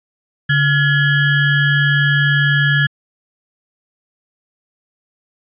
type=ring-modulated tone; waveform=square; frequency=776 Hz; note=G5; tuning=18 cents flat; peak=-9 dBFS; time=0.49-2.87 s; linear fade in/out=10 ms; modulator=919 Hz; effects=resampled to 8000 Hz